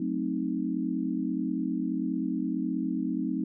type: chord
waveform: sine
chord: F# diminished seventh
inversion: none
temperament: equal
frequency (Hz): 185 / 220 / 261.6 / 311.1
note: F#3 / A3 / C4 / Eb4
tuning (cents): 0 / 0 / 0 / 0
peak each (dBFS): -34 / -34 / -31 / -32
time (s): 0-3.44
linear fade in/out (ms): 5
effects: none